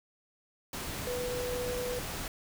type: tone in noise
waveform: sine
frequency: 493.9 Hz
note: B4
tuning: in tune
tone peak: -33 dBFS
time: 1.07-1.99 s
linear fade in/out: 2 ms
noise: pink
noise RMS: -38 dBFS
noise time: 0.73-2.28 s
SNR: +2 dB
effects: none